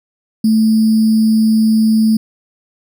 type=tone with sample-and-hold; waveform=sine; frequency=220 Hz; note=A3; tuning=in tune; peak=-8 dBFS; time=0.44-2.17 s; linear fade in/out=5 ms; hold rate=4900 Hz; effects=none